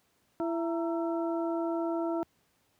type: harmonic tone with a mistuned harmonic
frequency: 333.9 Hz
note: E4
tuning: 22 cents sharp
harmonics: 1 / 2 / 3 / 4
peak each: -30 / -34 / -40 / -43 dBFS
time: 0.4-2.23 s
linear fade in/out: 0 ms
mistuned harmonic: 3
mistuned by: -130 cents
effects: pink hiss -71 dBFS RMS until 2.79 s + high-pass 80 Hz 12 dB/octave